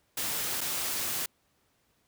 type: noise with dropouts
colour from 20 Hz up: white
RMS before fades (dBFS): -32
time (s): 0.17-1.26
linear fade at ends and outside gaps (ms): 5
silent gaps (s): 0.608-0.612
effects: pink hiss -71 dBFS RMS until 2.07 s + high-pass 60 Hz 12 dB/octave